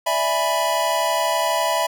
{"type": "chord", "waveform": "square", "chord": "E dominant seventh", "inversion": "third", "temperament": "equal", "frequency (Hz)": [587.3, 659.3, 830.6, 987.8], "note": ["D5", "E5", "G#5", "B5"], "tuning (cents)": [0, 0, 0, 0], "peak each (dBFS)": [-28, -23, -28, -23], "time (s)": [0.06, 1.87], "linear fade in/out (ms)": 10, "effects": []}